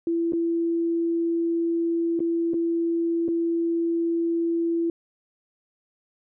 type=tone with dropouts; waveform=sine; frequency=335.4 Hz; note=E4; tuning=30 cents sharp; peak=-21 dBFS; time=0.07-4.9 s; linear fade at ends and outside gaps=2 ms; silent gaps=0.323-0.333 / 2.193-2.203 / 2.535-2.541 / 3.281-3.286 s; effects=none